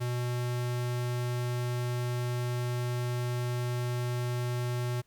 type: tone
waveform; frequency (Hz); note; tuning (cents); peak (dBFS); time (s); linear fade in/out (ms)
square; 122.5; B2; -14; -30; 0-5.02; 20
effects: pink hiss -71 dBFS RMS until 5.06 s